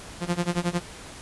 sawtooth tone with tremolo, 174.61 Hz, F3, in tune, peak -17 dBFS, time 0.2-0.82 s, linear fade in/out 50 ms, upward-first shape sine, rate 11 Hz, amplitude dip 95%, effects pink hiss -42 dBFS RMS until 1.21 s + resampled to 24000 Hz

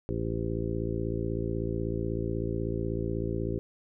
harmonic tone, 56.2 Hz, A1, 37 cents sharp, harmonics 1 / 2 / 3 / 4 / 5 / 6 / 7 / 9, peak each -36 / -34 / -37 / -40 / -40 / -36 / -35 / -41 dBFS, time 0.09-3.59 s, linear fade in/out 0 ms, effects none

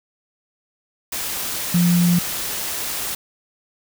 sine tone in noise, 174.61 Hz, F3, in tune, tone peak -13 dBFS, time 1.74-2.19 s, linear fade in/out 5 ms, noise white, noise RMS -26 dBFS, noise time 1.12-3.15 s, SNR +10 dB, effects none

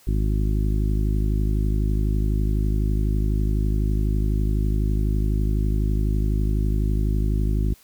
harmonic tone, 52 Hz, G#1, 3 cents sharp, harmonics 1 / 2 / 3 / 4 / 5 / 6 / 7, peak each -20 / -26 / -30 / -32 / -34 / -36 / -37 dBFS, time 0.07-7.74 s, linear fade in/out 5 ms, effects white hiss -54 dBFS RMS until 7.83 s

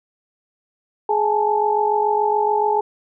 sine tone cluster, 419.8 / 835 / 882 Hz, G#4 / G#5 / A5, +19 / +9 / +4 cents, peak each -20 dBFS, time 1.09-2.81 s, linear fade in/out 5 ms, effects none

